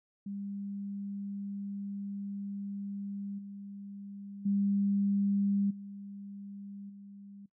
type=tone with level steps; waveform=sine; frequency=200 Hz; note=G3; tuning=35 cents sharp; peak=-36 / -42 / -26 / -42 / -47 dBFS; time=0.26-7.46 s; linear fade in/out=5 ms; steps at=3.38 / 4.45 / 5.7 / 6.89 s; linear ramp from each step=10 ms; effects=noise-tail reverb RT60 0.1 s tail -19 dB re dry